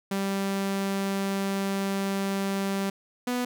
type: tone pair in turn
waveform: sawtooth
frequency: 196 / 246.9 Hz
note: G3 / B3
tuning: 0 / 0 cents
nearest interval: major third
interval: 400 cents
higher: second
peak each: -22 / -22 dBFS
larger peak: neither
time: 0.11-2.9 / 3.27-3.45 s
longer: first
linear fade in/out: 5 ms
effects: none